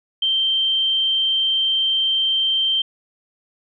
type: tone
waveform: sine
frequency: 3136 Hz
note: G7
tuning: in tune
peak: -16 dBFS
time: 0.22-2.82 s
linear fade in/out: 5 ms
effects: none